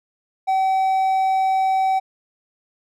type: tone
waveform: triangle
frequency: 764 Hz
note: G5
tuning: 45 cents flat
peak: -14 dBFS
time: 0.47-2 s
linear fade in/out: 20 ms
effects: none